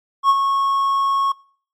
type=tone with ADSR envelope; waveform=triangle; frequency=1098 Hz; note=C#6; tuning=17 cents flat; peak=-7 dBFS; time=0.23-1.32 s; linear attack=64 ms; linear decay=41 ms; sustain=-7 dB; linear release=5 ms; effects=noise-tail reverb RT60 0.5 s tail -24 dB re dry + MP3 64 kbps